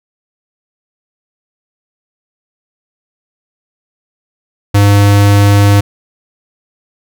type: tone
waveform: square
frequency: 101.3 Hz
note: G#2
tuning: 43 cents flat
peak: -5 dBFS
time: 4.74-5.81 s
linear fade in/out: 10 ms
effects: none